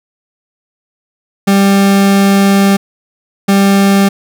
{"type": "tone pair in turn", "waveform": "40% pulse", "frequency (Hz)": [197.4, 197.4], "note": ["G3", "G3"], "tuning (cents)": [12, 12], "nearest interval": "unison", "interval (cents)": 0, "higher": "neither", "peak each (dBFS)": -5, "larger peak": "neither", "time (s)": [[1.47, 2.77], [3.48, 4.09]], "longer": "first", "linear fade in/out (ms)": 10, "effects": []}